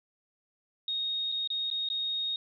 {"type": "tone with dropouts", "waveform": "sine", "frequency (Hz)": 3729, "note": "A#7", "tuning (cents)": 0, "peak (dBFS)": -29, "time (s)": [0.88, 2.36], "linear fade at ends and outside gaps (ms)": 2, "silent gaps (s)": [[1.318, 1.322], [1.475, 1.502], [1.702, 1.712], [1.888, 1.9]], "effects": []}